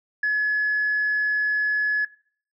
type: tone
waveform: sine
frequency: 1701 Hz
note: G#6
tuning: 41 cents sharp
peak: -18 dBFS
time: 0.23-2.05 s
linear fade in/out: 5 ms
effects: noise-tail reverb RT60 0.5 s tail -20 dB re dry + tanh soft clip ceiling -16 dBFS